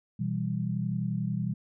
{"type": "chord", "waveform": "sine", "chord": "E minor", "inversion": "second", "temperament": "equal", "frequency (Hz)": [123.47, 164.81, 196], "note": ["B2", "E3", "G3"], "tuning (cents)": [0, 0, 0], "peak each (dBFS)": -32, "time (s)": [0.19, 1.54], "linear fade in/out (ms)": 10, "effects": []}